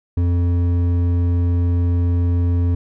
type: tone with hard clipping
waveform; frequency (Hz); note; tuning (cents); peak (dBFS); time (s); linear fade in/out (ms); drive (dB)
triangle; 87.31; F2; 0; -16; 0.17-2.75; 5; 12
effects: none